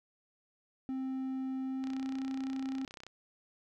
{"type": "tone with pitch glide", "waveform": "triangle", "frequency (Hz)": [263, 266.1], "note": ["C4", "C4"], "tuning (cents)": [9, 29], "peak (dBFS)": -32, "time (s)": [0.89, 2.85], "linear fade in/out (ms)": 0, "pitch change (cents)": 20, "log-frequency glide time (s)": [1.63, 2.16]}
{"type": "click train", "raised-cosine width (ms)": 0.2, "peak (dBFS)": -30, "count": 40, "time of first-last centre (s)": [1.84, 3.066], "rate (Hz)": 31.8}
{"effects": []}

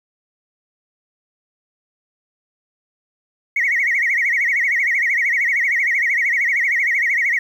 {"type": "tone with vibrato", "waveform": "sine", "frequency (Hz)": 2043, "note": "C7", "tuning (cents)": -42, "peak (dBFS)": -14, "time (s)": [3.56, 7.39], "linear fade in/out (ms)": 5, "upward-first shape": "sine", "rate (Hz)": 13, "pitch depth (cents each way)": 170, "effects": ["tanh soft clip ceiling -10 dBFS", "8-bit"]}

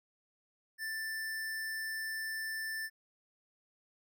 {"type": "tone", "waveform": "square", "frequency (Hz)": 1770, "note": "A6", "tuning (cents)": 10, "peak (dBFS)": -37, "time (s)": [0.78, 2.9], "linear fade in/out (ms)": 50, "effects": []}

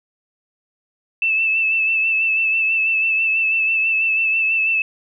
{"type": "tone with vibrato", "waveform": "sine", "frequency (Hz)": 2637, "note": "E7", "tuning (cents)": 0, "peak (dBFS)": -15, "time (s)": [1.22, 4.82], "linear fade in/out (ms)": 2, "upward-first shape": "sine", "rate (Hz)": 6.1, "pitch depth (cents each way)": 30, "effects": []}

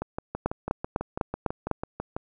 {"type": "two click trains", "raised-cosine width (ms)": 1, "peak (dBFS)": [-16, -10], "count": [14, 6], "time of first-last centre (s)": [[0.02, 2.165], [0.46, 1.713]], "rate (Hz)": [6.06, 3.99], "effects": []}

